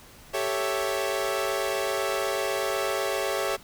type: chord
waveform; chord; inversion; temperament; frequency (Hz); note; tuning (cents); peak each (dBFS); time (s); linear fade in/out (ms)
sawtooth; A dominant seventh; third; equal; 392 / 440 / 554.4 / 659.3; G4 / A4 / C#5 / E5; 0 / 0 / 0 / 0; -27 / -29 / -26 / -28; 0.33-3.57; 20
effects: pink hiss -50 dBFS RMS until 3.63 s